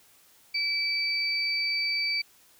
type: tone pair together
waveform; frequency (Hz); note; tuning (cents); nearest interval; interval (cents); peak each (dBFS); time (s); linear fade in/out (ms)
sine; 2312 / 4616; D7 / D8; -28 / -31; octave; 1197; -28; 0.54-2.22; 10
effects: white hiss -59 dBFS RMS until 2.59 s